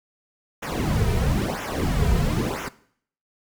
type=noise with flanger; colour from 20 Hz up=brown; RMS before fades=-23 dBFS; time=0.62-2.69 s; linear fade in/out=10 ms; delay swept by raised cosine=0.22 to 3.62 ms; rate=1 Hz; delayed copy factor=-1; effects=noise-tail reverb RT60 0.6 s tail -18 dB re dry